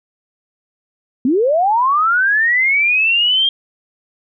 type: linear sweep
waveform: sine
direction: up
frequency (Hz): 233.1 to 3227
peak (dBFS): -11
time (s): 1.25-3.49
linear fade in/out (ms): 2
effects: none